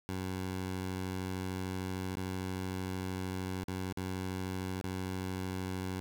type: tone with dropouts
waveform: 15% pulse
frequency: 93.2 Hz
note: F#2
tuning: 13 cents sharp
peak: -29 dBFS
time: 0.09-6 s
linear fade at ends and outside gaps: 0 ms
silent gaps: 2.154-2.17 / 3.64-3.682 / 3.926-3.973 / 4.812-4.84 s
effects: none